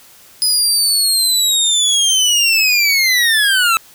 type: linear sweep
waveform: 25% pulse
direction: down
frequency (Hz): 5020 to 1300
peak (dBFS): -7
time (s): 0.42-3.77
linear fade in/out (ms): 0
effects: white hiss -44 dBFS RMS until 3.94 s